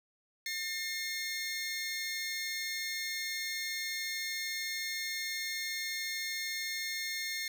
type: tone pair together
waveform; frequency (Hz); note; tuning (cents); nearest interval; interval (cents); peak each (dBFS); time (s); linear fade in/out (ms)
20% pulse; 1806.5 / 2140; A6 / C7; +45 / +38; minor third; 293; -35 / -31; 0.46-7.48; 2
effects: none